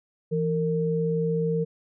sine tone pair together, 165.5 / 458.2 Hz, E3 / A#4, +7 / -30 cents, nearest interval octave + tritone, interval 1763 cents, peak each -25 dBFS, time 0.31-1.65 s, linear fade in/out 20 ms, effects none

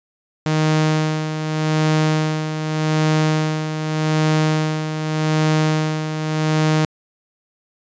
sawtooth tone with tremolo, 155.56 Hz, D#3, in tune, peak -10 dBFS, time 0.46-6.85 s, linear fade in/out 0 ms, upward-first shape sine, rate 0.84 Hz, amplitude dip 60%, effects resampled to 16000 Hz

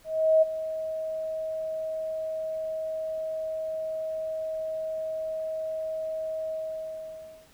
sine tone with ADSR envelope, 635 Hz, D#5, 35 cents sharp, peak -15 dBFS, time 0.04-7.49 s, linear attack 380 ms, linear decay 19 ms, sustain -14 dB, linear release 980 ms, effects pink hiss -58 dBFS RMS until 7.53 s

